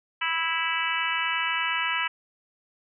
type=harmonic tone; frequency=328.5 Hz; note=E4; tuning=6 cents flat; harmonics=3 / 4 / 5 / 6 / 7 / 8 / 9; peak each=-32 / -32 / -32 / -32 / -32 / -32 / -32 dBFS; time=0.21-2.08 s; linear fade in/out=10 ms; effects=none